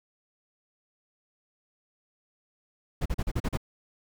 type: noise bursts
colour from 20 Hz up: brown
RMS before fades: -27 dBFS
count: 7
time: 3.01-3.574 s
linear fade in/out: 10 ms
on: 48 ms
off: 38 ms
effects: none